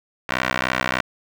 15% pulse tone with band-pass filter, 63.3 Hz, B1, 43 cents sharp, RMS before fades -23 dBFS, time 0.29-1.01 s, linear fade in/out 5 ms, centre 1800 Hz, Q 1.2, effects none

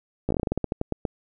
slowing click train, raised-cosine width 2 ms, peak -11 dBFS, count 15, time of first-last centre 0.29-1.052 s, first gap 15 ms, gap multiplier 1.18, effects none

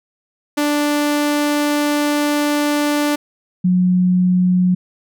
sawtooth / sine tone pair in turn, 293.7 / 181.53 Hz, D4 / F#3, 0 / -33 cents, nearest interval minor sixth, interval 833 cents, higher first, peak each -11 dBFS, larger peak neither, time 0.57-3.16 / 3.64-4.75 s, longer first, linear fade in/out 10 ms, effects none

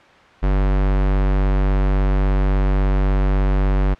square tone, 48.2 Hz, G1, 28 cents flat, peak -15 dBFS, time 0.42-3.95 s, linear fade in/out 20 ms, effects white hiss -46 dBFS RMS until 3.99 s + low-pass 2000 Hz 12 dB/octave

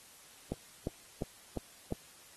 click train, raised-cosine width 2 ms, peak -21 dBFS, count 5, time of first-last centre 0.52-1.924 s, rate 2.85 Hz, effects white hiss -57 dBFS RMS until 2.36 s + AAC 32 kbps

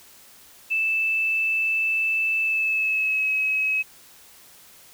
sine tone with pitch glide, 2637 to 2559 Hz, E7 to D#7, 0 to +48 cents, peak -20 dBFS, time 0.7-3.83 s, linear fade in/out 20 ms, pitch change -52 cents, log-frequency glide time 2.4-3.3 s, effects white hiss -50 dBFS RMS until 4.93 s

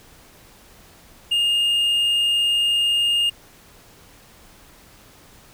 triangle tone, 2831 Hz, F7, 23 cents sharp, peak -15 dBFS, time 1.31-3.3 s, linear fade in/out 10 ms, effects pink hiss -49 dBFS RMS until 5.53 s

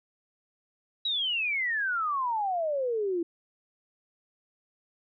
sine exponential sweep, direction down, 3925 to 329.6 Hz, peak -26 dBFS, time 1.05-3.23 s, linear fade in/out 5 ms, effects none

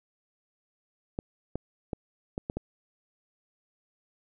clicks, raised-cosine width 2 ms, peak -18 dBFS, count 6, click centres 1.189 / 1.556 / 1.932 / 2.379 / 2.499 / 2.57 s, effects none

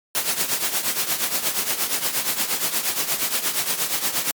white noise with tremolo, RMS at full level -20 dBFS, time 0.15-4.31 s, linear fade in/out 0 ms, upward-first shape triangle, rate 8.5 Hz, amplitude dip 75%, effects high-pass 150 Hz 12 dB/octave + MP3 96 kbps

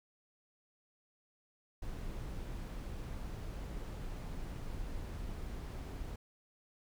brown noise, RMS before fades -42 dBFS, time 1.82-6.16 s, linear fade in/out 5 ms, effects none

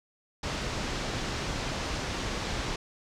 pink low-pass noise, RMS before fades -33 dBFS, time 0.43-2.76 s, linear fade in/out 5 ms, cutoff 6500 Hz, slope 24 dB/octave, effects none

